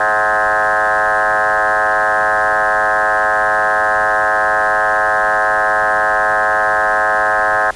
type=tone with frequency modulation; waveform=sine; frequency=1164 Hz; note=D6; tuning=16 cents flat; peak=-11 dBFS; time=0-7.71 s; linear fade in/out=5 ms; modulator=104 Hz; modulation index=5.6; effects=pink hiss -36 dBFS RMS until 7.75 s + resampled to 24000 Hz